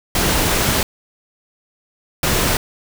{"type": "noise bursts at uneven times", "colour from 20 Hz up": "pink", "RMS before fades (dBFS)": -17, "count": 2, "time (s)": [[0.15, 0.83], [2.23, 2.57]], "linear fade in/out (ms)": 2, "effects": []}